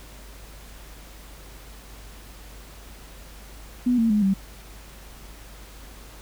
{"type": "tone with pitch steps", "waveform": "sine", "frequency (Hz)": [246.9, 227.7, 210, 193.71], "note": ["B3", "A#3", "G#3", "G3"], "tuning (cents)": [0, -40, 19, -20], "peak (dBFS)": -17, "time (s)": [3.86, 4.34], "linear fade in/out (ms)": 10, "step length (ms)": 120, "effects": ["added 50 Hz sine -43 dBFS peak until 6.21 s", "pink hiss -47 dBFS RMS until 6.21 s"]}